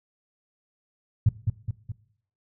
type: tone with echo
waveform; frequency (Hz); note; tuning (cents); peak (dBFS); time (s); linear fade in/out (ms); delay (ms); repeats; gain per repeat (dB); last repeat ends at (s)
sine; 107.4; A2; -41; -14; 1.26-1.29; 5; 210; 3; -5; 1.92
effects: noise-tail reverb RT60 0.6 s tail -18 dB re dry